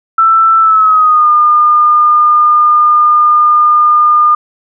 sine tone with pitch glide, 1329 to 1211.7 Hz, E6 to D#6, +14 to -46 cents, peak -4 dBFS, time 0.18-4.35 s, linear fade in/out 5 ms, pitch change -160 cents, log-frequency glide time 0.59-1.29 s, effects none

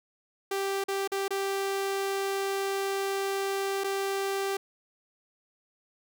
sawtooth tone with dropouts, 392 Hz, G4, in tune, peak -24 dBFS, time 0.51-4.57 s, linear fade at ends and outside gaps 5 ms, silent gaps 0.84-0.883 / 1.076-1.118 / 1.281-1.306 / 3.838-3.842 s, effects none

